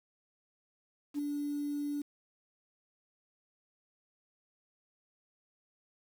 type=tone with ADSR envelope; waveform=sine; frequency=290.1 Hz; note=D4; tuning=21 cents flat; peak=-28 dBFS; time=1.14-2.02 s; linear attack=47 ms; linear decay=6 ms; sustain=-4 dB; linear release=6 ms; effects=tanh soft clip ceiling -27 dBFS + 9-bit